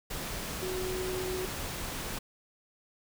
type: tone in noise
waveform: sine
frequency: 370 Hz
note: F#4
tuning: in tune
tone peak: -33 dBFS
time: 0.62-1.46 s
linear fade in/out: 10 ms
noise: pink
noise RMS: -37 dBFS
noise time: 0.1-2.19 s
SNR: +1 dB
effects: none